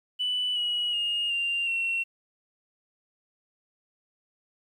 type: tone with pitch steps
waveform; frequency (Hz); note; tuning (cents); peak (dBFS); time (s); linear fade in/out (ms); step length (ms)
sine; 2980 / 2914 / 2849 / 2785 / 2723; F#7 / F#7 / F7 / F7 / F7; +12 / -27 / +34 / -5 / -44; -24; 0.19-2.04; 20; 370
effects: tanh soft clip ceiling -21 dBFS + 10-bit